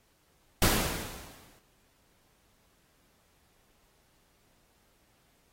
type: noise with exponential decay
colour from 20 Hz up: pink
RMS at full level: -23 dBFS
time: 0.62-1.59 s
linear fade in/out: 1 ms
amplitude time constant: 210 ms
effects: pink hiss -68 dBFS RMS until 5.52 s + AAC 48 kbps